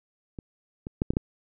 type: clicks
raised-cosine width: 3 ms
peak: -24 / -22 / -11 / -9 / -30 / -10 dBFS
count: 6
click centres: 0.388 / 0.869 / 1.019 / 1.105 / 1.136 / 1.169 s
effects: none